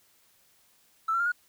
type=tone with pitch steps; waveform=triangle; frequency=1318.5 / 1359.5 / 1401.8 / 1445.3 Hz; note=E6 / F6 / F6 / F#6; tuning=0 / -47 / +6 / -41 cents; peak=-20 dBFS; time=1.08-1.32 s; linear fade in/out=10 ms; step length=60 ms; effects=tanh soft clip ceiling -22 dBFS + white hiss -64 dBFS RMS until 1.48 s